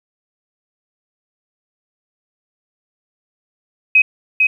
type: tone with echo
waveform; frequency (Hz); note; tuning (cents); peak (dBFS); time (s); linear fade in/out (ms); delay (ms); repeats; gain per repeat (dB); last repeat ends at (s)
sine; 2529; D#7; +28; -6; 3.95-4.02; 5; 450; 1; -3; 4.47
effects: 8-bit